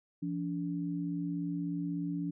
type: tone pair together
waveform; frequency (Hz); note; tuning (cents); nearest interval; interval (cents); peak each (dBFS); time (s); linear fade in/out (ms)
sine; 170.8 / 287.3; F3 / D4; -38 / -38; major sixth; 900; -35 / -35; 0.22-2.31; 10
effects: none